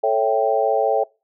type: chord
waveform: sine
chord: A dominant seventh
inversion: none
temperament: equal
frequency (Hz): 440 / 554.4 / 659.3 / 784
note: A4 / C#5 / E5 / G5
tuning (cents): 0 / 0 / 0 / 0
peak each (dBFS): -21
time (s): 0.03-1.04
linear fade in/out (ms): 10
effects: noise-tail reverb RT60 0.3 s tail -24 dB re dry